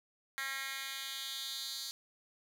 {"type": "tone with high-pass filter sweep", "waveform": "10% pulse", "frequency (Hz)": 270, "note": "C#4", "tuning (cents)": -45, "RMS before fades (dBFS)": -41, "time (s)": [0.38, 1.91], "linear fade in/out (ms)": 0, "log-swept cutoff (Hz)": [1900, 4600], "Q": 2.8, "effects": []}